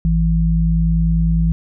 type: tone pair together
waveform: sine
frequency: 55 / 164.81 Hz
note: A1 / E3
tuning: 0 / 0 cents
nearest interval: octave + perfect fifth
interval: 1900 cents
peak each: -15 dBFS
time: 0.05-1.52 s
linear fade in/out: 0 ms
effects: none